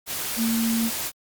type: tone in noise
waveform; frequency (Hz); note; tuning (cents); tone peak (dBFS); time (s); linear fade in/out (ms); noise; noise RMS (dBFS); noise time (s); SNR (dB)
sine; 228.1; A#3; -37; -21; 0.36-0.91; 50; white; -29; 0.06-1.12; +5
effects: Opus 48 kbps